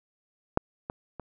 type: clicks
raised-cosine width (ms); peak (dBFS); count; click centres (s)
1; -7 / -19 / -24; 3; 0.574 / 0.899 / 1.197
effects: none